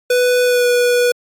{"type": "tone with pitch glide", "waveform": "square", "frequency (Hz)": [495.2, 488.1], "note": ["B4", "B4"], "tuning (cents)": [5, -20], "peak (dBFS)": -12, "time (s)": [0.1, 1.12], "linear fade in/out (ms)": 5, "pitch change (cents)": -25, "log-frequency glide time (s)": [0.44, 0.67], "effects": ["AAC 64 kbps"]}